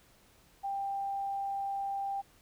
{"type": "tone", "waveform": "sine", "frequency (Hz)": 791, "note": "G5", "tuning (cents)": 15, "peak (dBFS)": -32, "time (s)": [0.63, 2.22], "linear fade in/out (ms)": 20, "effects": ["pink hiss -63 dBFS RMS until 2.41 s"]}